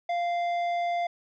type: tone with tanh clipping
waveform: sine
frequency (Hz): 695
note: F5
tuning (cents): -9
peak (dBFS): -27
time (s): 0.09-1.07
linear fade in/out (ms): 5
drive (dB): 10
effects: none